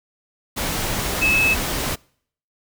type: tone in noise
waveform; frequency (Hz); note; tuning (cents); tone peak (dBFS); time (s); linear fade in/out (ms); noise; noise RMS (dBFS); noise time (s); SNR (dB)
sine; 2598; E7; -26; -15; 1.21-1.55; 20; pink; -24; 0.56-1.96; +6
effects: noise-tail reverb RT60 0.6 s tail -26 dB re dry